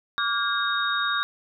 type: tone cluster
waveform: sine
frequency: 1156 / 1415 / 1617 / 3734 Hz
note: D6 / F6 / G#6 / A#7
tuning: -28 / +22 / -47 / +2 cents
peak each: -27 / -28 / -29 / -28 dBFS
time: 0.18-1.23 s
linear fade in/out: 0 ms
effects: none